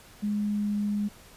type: tone with pitch glide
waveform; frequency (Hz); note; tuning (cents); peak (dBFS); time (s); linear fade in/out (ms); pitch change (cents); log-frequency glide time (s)
sine; 207.7 to 206.3; G#3 to G#3; 0 to -11; -25; 0.22-1.09; 20; -11; 0.44-0.81
effects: pink hiss -52 dBFS RMS until 1.36 s + resampled to 32000 Hz